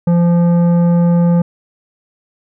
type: tone with tanh clipping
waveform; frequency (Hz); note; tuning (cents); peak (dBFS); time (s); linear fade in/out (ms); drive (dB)
sine; 172.3; F3; -23; -10; 0.07-1.42; 5; 11
effects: none